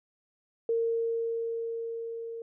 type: tone with level ramp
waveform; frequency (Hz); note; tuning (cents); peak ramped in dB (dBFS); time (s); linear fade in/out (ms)
sine; 459.3; A#4; -26; -24 to -36; 0.69-2.42; 2
effects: none